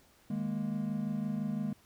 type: chord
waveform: triangle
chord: D# suspended fourth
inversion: none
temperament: just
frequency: 155.56 / 207.4 / 233.3 Hz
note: D#3 / G#3 / A#3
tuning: 0 / -2 / +2 cents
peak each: -37 / -32 / -35 dBFS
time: 0.3-1.73 s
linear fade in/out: 5 ms
effects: pink hiss -64 dBFS RMS until 1.85 s